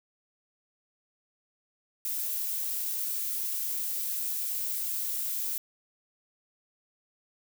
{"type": "noise", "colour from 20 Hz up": "violet", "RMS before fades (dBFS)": -32, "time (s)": [2.05, 5.58], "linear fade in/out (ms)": 2, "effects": []}